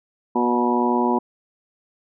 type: harmonic tone with a mistuned harmonic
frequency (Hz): 121.3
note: B2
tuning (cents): -31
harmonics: 2 / 3 / 4 / 5 / 6 / 7 / 8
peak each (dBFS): -21 / -23 / -30 / -32 / -28 / -26 / -23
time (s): 0.35-1.19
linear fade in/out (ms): 10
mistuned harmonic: 7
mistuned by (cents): +26
effects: none